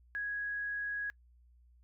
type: tone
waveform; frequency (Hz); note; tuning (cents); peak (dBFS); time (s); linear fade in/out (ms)
sine; 1661.2; G#6; 0; -34; 0.15-1.1; 0
effects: noise-tail reverb RT60 0.1 s tail -24 dB re dry + added 60 Hz sine -60 dBFS peak until 1.83 s